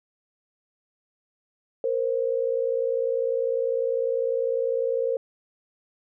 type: tone pair together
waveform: sine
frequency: 466 / 526 Hz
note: A#4 / C5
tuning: -1 / +9 cents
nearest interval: major second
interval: 210 cents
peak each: -25 dBFS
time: 1.84-5.17 s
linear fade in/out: 2 ms
effects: none